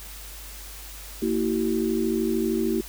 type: tone cluster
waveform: sine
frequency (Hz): 230 / 326.9 / 380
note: A#3 / E4 / F#4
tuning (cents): -23 / -14 / +46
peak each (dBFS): -26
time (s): 1.22-2.81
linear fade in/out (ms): 5
effects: added 50 Hz sine -41 dBFS peak until 2.88 s + white hiss -42 dBFS RMS until 2.88 s